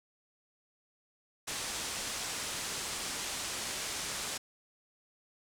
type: low-pass noise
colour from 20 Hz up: white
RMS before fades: -38 dBFS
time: 1.47-4.38 s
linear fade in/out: 10 ms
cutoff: 9000 Hz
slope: 24 dB/octave
effects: none